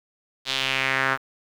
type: tone with band-pass filter sweep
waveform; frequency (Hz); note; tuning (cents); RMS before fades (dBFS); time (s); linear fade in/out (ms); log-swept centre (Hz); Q
sawtooth; 133.4; C3; +34; -24; 0.45-1.18; 50; 3900 to 1400; 2.6
effects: 8-bit